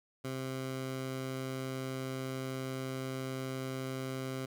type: tone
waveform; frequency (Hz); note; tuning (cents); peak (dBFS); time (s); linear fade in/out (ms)
15% pulse; 131.6; C3; +10; -30; 0.24-4.46; 10
effects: none